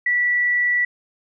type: tone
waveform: sine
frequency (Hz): 1955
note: B6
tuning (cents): -18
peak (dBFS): -16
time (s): 0.06-0.85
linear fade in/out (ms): 5
effects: none